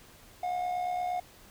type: tone with amplitude modulation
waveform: triangle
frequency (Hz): 720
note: F#5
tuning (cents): -47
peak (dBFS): -25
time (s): 0.43-1.2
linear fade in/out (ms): 5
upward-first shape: sine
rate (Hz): 68.6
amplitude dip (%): 50
effects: pink hiss -55 dBFS RMS until 1.5 s